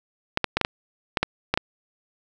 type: clicks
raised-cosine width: 0.3 ms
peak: -4 dBFS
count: 9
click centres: 0.374 / 0.443 / 0.57 / 0.613 / 0.649 / 1.172 / 1.23 / 1.54 / 1.575 s
effects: none